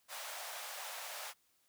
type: high-pass noise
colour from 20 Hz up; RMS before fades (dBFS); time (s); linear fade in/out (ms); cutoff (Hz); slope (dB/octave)
pink; -45; 0.08-1.34; 50; 570; 48
effects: white hiss -74 dBFS RMS until 1.68 s